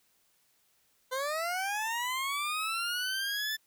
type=linear sweep; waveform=20% pulse; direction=up; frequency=504 to 1766 Hz; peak=-26 dBFS; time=1.11-3.57 s; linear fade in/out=20 ms; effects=white hiss -70 dBFS RMS until 3.66 s